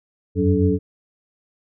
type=tone cluster; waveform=sine; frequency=88.2 / 94.9 / 184.7 / 285.4 / 433.3 Hz; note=F2 / F#2 / F#3 / D4 / A4; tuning=+18 / +44 / -3 / -49 / -27 cents; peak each=-21 dBFS; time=0.35-0.79 s; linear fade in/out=50 ms; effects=none